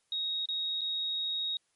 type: tone with dropouts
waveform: sine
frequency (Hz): 3767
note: A#7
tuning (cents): +17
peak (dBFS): -30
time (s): 0.12-1.57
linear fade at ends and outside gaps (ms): 2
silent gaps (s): 0.457-0.487 / 0.81-0.815
effects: white hiss -74 dBFS RMS until 1.75 s + MP3 48 kbps